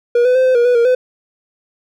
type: tone with pitch steps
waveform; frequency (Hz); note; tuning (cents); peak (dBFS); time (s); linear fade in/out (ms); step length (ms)
triangle; 478.9 / 502 / 517 / 514 / 476.3 / 492.4 / 468.3 / 506; A#4 / B4 / C5 / C5 / A#4 / B4 / A#4 / B4; +47 / +28 / -21 / -31 / +37 / -5 / +8 / +42; -7; 0.15-0.95; 5; 100
effects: none